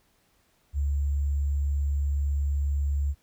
sine tone with sample-and-hold, 71 Hz, C#2, 42 cents sharp, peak -23 dBFS, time 0.73-3.15 s, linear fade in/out 50 ms, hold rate 7350 Hz, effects pink hiss -67 dBFS RMS until 3.22 s

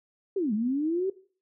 sine linear two-way sweep, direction down then up, 410 to 202.1 to 392.7 Hz, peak -24 dBFS, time 0.36-1.1 s, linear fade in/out 5 ms, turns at 0.53 s, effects noise-tail reverb RT60 0.4 s tail -17 dB re dry

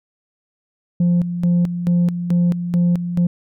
sine tone with tremolo, 174.61 Hz, F3, in tune, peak -10 dBFS, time 1-3.27 s, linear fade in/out 5 ms, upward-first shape square, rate 2.3 Hz, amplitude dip 70%, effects tanh soft clip ceiling -11 dBFS

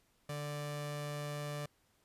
sawtooth tone pair together, 146.85 / 293.7 Hz, D3 / D4, 0 / 0 cents, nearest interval octave, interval 1200 cents, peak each -35 / -38 dBFS, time 0.29-1.66 s, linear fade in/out 5 ms, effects pink hiss -73 dBFS RMS until 2.04 s + resampled to 32000 Hz

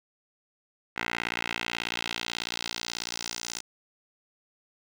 10% pulse tone with band-pass filter sweep, 58.27 Hz, A#1, in tune, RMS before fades -34 dBFS, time 0.96-3.61 s, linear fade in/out 10 ms, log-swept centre 2000 to 6300 Hz, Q 1.7, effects none

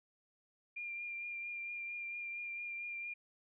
sine tone with vibrato, 2395 Hz, D7, 33 cents sharp, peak -40 dBFS, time 0.76-3.14 s, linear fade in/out 10 ms, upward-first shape triangle, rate 4.4 Hz, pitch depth 23 cents each way, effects none

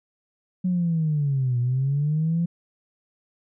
sine linear two-way sweep, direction down then up, 185 to 120.1 to 172.6 Hz, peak -19 dBFS, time 0.64-2.46 s, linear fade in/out 10 ms, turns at 1.59 s, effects tanh soft clip ceiling -15 dBFS

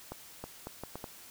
accelerating click train, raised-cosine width 1 ms, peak -25 dBFS, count 6, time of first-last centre 0.12-1.042 s, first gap 320 ms, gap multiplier 0.72, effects white hiss -52 dBFS RMS until 1.3 s

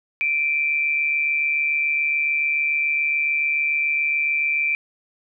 sine tone pair together, 2349 / 2496 Hz, D7 / D#7, 0 / +5 cents, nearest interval minor second, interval 105 cents, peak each -19 / -27 dBFS, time 0.21-4.75 s, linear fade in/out 0 ms, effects none

